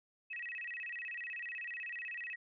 sine tone with vibrato, 2217 Hz, C#7, in tune, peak -40 dBFS, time 0.3-2.36 s, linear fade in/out 10 ms, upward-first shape square, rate 16 Hz, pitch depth 260 cents each way, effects none

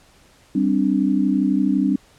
sine chord, G suspended fourth, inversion none, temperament equal, 196 / 261.6 / 293.7 Hz, G3 / C4 / D4, 0 / 0 / 0 cents, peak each -20 dBFS, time 0.55-1.96 s, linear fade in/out 5 ms, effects pink hiss -53 dBFS RMS until 2.18 s + low-pass 10000 Hz 12 dB/octave

